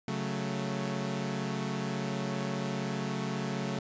sawtooth chord, F# minor, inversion second, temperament equal, 138.59 / 185 / 220 Hz, C#3 / F#3 / A3, 0 / 0 / 0 cents, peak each -32 dBFS, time 0.08-3.79 s, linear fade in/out 2 ms, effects resampled to 16000 Hz

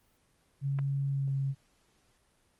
sine tone with pitch glide, 138.59 to 136.68 Hz, C#3 to C#3, 0 to -24 cents, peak -28 dBFS, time 0.61-1.55 s, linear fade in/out 50 ms, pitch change -24 cents, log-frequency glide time 1.1-1.31 s
clicks, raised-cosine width 0.5 ms, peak -29 / -28 dBFS, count 2, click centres 0.788 / 0.791 s
effects pink hiss -69 dBFS RMS until 2.59 s + Opus 24 kbps

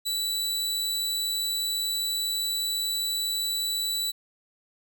sawtooth tone, 3951 Hz, B7, in tune, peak -23 dBFS, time 0.05-4.12 s, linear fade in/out 20 ms, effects none

